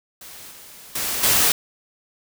white noise with level steps, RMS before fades -40 / -43 / -25 / -17 dBFS, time 0.21-1.52 s, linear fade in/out 2 ms, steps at 0.51 / 0.95 / 1.23 s, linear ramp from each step 5 ms, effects none

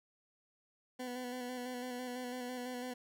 20% pulse tone with vibrato, 249.2 Hz, B3, 16 cents sharp, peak -35 dBFS, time 0.99-2.94 s, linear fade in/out 10 ms, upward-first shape square, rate 6 Hz, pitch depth 24 cents each way, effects none

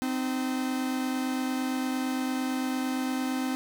45% pulse tone pair together, 258.1 / 306.9 Hz, C4 / D#4, -23 / -24 cents, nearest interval minor third, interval 299 cents, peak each -28 / -35 dBFS, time 0.02-3.55 s, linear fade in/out 0 ms, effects none

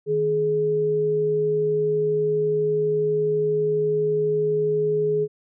sine tone pair together, 155.56 / 421.2 Hz, D#3 / G#4, 0 / +24 cents, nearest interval octave + perfect fourth, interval 1724 cents, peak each -29 / -19 dBFS, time 0.06-5.28 s, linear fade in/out 50 ms, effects none

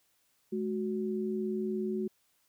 sine tone pair together, 213 / 370 Hz, G#3 / F#4, +44 / 0 cents, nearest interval minor seventh, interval 956 cents, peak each -33 / -33 dBFS, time 0.52-2.08 s, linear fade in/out 10 ms, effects white hiss -72 dBFS RMS until 2.48 s

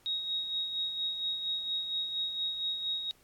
sine tone with tremolo, 3773 Hz, A#7, 20 cents sharp, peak -29 dBFS, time 0.06-3.11 s, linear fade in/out 0 ms, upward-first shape sine, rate 4.3 Hz, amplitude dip 50%, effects pink hiss -64 dBFS RMS until 3.23 s + AAC 64 kbps

